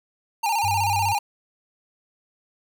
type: tone with vibrato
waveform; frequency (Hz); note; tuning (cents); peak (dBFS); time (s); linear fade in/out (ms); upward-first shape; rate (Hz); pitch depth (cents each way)
square; 862; A5; -36; -21; 0.43-1.19; 10; square; 16; 95
type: tone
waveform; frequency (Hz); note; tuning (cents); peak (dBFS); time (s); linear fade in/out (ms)
sine; 98; G2; 0; -27; 0.63-1.14; 20
effects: none

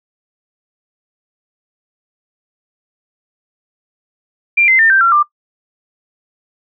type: tone with pitch steps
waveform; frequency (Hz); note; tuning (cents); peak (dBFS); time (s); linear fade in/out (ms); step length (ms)
sine; 2377 / 2069 / 1801.4 / 1568.2 / 1365.2 / 1188.5; D7 / C7 / A6 / G6 / F6 / D6; +20 / -20 / +40 / 0 / -40 / +20; -7; 4.57-5.23; 10; 110
effects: noise-tail reverb RT60 0.1 s tail -22 dB re dry

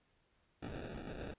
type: noise with sample-and-hold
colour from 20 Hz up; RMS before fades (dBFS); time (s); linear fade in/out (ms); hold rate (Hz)
blue; -45; 0.62-1.34; 5; 1050
effects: pink hiss -75 dBFS RMS until 1.38 s + resampled to 8000 Hz

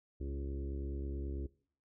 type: harmonic tone with a mistuned harmonic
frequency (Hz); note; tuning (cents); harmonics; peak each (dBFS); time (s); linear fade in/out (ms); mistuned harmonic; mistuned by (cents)
69.3; C#2; 0; 1 / 2 / 3 / 4 / 5 / 6 / 7 / 8; -38 / -50 / -53 / -48 / -47 / -52 / -62 / -63; 0.2-1.47; 10; 6; -15
effects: noise-tail reverb RT60 0.5 s tail -20 dB re dry

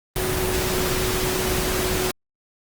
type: tone in noise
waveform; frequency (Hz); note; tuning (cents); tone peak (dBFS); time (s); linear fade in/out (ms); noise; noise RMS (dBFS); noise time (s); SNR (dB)
sine; 370; F#4; 0; -26; 0.16-2.11; 0; pink; -24; 0.16-2.11; -5
effects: Opus 24 kbps

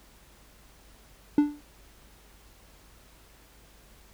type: tone with exponential decay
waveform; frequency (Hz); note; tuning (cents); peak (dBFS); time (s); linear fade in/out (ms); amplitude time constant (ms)
triangle; 293.7; D4; 0; -12; 1.38-1.61; 2; 50
effects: added 50 Hz sine -57 dBFS peak until 4.13 s + pink hiss -57 dBFS RMS until 4.13 s

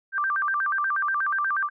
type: tone with vibrato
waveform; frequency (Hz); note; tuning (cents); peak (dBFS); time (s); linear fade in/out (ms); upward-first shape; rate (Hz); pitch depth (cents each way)
sine; 1359; F6; -48; -22; 0.12-1.7; 50; square; 8.3; 250
effects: none

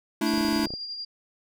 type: chord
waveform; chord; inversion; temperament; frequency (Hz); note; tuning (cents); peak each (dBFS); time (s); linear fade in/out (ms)
square; A suspended fourth; none; equal; 220 / 293.7 / 329.6; A3 / D4 / E4; 0 / 0 / 0; -28; 0.21-0.66; 5
type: tone with tremolo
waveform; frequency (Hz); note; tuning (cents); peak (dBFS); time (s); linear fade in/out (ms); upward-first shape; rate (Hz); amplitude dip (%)
sine; 4791; D8; +34; -31; 0.26-1.05; 5; sine; 11; 40
type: clicks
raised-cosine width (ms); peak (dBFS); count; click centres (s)
2; -24; 12; 0.338 / 0.379 / 0.41 / 0.45 / 0.486 / 0.528 / 0.562 / 0.595 / 0.637 / 0.669 / 0.705 / 0.738
effects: none

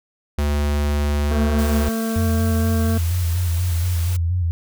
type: tone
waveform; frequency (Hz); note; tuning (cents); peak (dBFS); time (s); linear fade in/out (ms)
square; 73; D2; -10; -18; 0.38-1.89; 5
type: harmonic tone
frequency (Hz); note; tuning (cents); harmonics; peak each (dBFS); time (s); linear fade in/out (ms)
224.9; A3; +38; 1 / 2 / 3 / 5 / 6 / 7; -21 / -29 / -31 / -37 / -42 / -38; 1.31-2.98; 5
type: noise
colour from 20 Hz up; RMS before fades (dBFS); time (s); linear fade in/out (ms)
white; -34; 1.58-4.17; 10
type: tone with vibrato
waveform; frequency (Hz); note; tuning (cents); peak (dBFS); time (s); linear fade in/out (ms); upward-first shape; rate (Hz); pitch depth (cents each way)
sine; 87; F2; -6; -17; 2.16-4.51; 0; square; 4.2; 61
effects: none

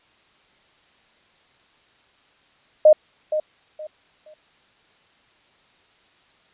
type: tone with echo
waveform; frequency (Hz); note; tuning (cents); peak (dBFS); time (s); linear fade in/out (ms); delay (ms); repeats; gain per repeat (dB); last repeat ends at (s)
sine; 615; D#5; -20; -7; 2.85-2.93; 5; 470; 3; -12; 4.34
effects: white hiss -58 dBFS RMS until 6.53 s + resampled to 8000 Hz

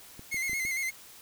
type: clicks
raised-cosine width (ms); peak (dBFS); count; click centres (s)
3; -32; 5; 0.194 / 0.344 / 0.496 / 0.532 / 0.651
type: tone with vibrato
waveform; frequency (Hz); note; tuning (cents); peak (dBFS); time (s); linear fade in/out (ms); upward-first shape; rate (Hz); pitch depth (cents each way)
45% pulse; 2115; C7; +18; -29; 0.31-0.91; 20; square; 8.7; 41
effects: white hiss -51 dBFS RMS until 1.21 s

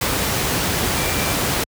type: tone in noise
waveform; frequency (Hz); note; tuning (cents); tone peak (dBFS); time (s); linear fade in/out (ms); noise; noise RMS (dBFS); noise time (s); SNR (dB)
sine; 2349; D7; 0; -30; 0.96-1.34; 5; pink; -20; 0.01-1.64; -13
effects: high-pass 60 Hz 12 dB/octave

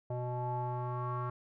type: tone with low-pass filter sweep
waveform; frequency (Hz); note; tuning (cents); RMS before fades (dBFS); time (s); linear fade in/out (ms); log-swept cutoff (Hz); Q
square; 123.47; B2; 0; -36; 0.1-1.3; 5; 720 to 1200; 7.4
effects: none

